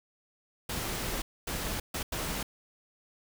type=noise bursts at uneven times; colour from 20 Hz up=pink; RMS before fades=-34 dBFS; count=4; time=0.69-1.22 / 1.47-1.8 / 1.94-2.03 / 2.12-2.43 s; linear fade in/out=5 ms; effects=none